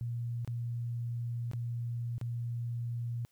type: tone with dropouts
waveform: sine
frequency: 118.6 Hz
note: A#2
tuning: 30 cents sharp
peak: -33 dBFS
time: 0.01-3.25 s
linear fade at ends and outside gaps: 0 ms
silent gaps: 0.448-0.476 / 1.514-1.534 / 2.181-2.213 s
effects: white hiss -73 dBFS RMS until 3.31 s